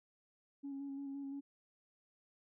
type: tone with vibrato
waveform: sine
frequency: 277.2 Hz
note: C#4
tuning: in tune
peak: -40 dBFS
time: 0.63-1.41 s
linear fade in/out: 20 ms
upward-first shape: square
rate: 5.8 Hz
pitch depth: 18 cents each way
effects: tanh soft clip ceiling -38 dBFS